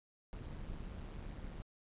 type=noise with amplitude modulation; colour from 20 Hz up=brown; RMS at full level=-43 dBFS; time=0.33-1.62 s; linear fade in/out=0 ms; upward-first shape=sine; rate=152 Hz; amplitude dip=60%; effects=resampled to 8000 Hz